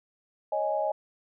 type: chord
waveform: sine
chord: C# suspended second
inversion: none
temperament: just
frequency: 554.4 / 623.7 / 831.5 Hz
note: C#5 / D#5 / G#5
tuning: 0 / +4 / +2 cents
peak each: -32 / -28 / -30 dBFS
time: 0.52-0.92 s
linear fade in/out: 5 ms
effects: none